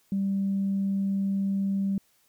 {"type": "tone", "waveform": "sine", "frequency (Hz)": 196, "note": "G3", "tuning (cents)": 0, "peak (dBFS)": -23, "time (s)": [0.12, 1.98], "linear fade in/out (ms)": 2, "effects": ["tanh soft clip ceiling -19 dBFS", "white hiss -66 dBFS RMS until 2.28 s"]}